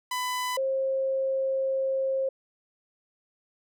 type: tone pair in turn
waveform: sawtooth / sine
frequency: 1000 / 533.7 Hz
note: B5 / C5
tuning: +21 / +34 cents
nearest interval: major seventh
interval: 1087 cents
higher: first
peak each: -24 dBFS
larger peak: neither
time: 0.11-0.57 / 0.57-2.29 s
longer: second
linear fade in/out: 5 ms
effects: none